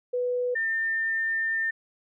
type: tone pair in turn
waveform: sine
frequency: 493.9 / 1802.2 Hz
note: B4 / A6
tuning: 0 / +41 cents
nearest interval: octave + minor seventh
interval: 2241 cents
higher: second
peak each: -24 dBFS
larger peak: neither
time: 0.13-0.55 / 0.55-1.71 s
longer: second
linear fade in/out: 10 ms
effects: none